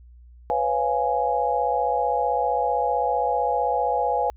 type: chord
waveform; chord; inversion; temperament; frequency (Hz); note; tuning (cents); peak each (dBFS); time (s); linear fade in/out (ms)
sine; C# dominant seventh; third; just; 498.9 / 554.4 / 693 / 831.5; B4 / C#5 / E#5 / G#5; +17 / 0 / -14 / +2; -26 / -29 / -26 / -23; 0.5-4.3; 0
effects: added 60 Hz sine -45 dBFS peak until 4.36 s